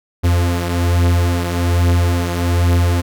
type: beating tone pair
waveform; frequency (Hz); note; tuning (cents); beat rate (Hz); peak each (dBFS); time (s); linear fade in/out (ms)
45% pulse; 86 / 87.2; F2 / F2; -26 / -2; 1.2; -19 / -14; 0.23-3.02; 20
effects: none